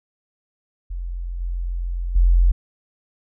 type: tone with level steps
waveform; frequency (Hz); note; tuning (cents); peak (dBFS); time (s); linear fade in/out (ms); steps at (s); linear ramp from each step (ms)
sine; 43.65; F1; 0; -25 / -22 / -11; 0.9-2.52; 10; 1.4 / 2.15; 10
effects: none